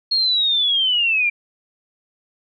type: linear sweep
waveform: sine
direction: down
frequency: 4314 to 2349 Hz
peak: -15 dBFS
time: 0.11-1.3 s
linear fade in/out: 10 ms
effects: none